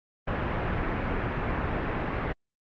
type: low-pass noise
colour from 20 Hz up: pink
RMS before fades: -29 dBFS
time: 0.27-2.33 s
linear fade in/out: 10 ms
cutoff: 2200 Hz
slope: 24 dB/octave
effects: Opus 24 kbps